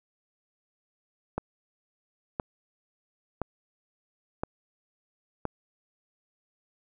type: click train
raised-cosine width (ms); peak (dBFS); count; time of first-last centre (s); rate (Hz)
1; -15; 5; 1.38-5.453; 0.982
effects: none